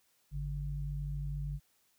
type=tone pair together; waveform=sine; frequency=51.05 / 144.4 Hz; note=G#1 / D3; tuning=-29 / -29 cents; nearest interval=octave + tritone; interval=1800 cents; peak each=-37 / -37 dBFS; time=0.31-1.6 s; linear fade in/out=50 ms; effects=white hiss -72 dBFS RMS until 1.98 s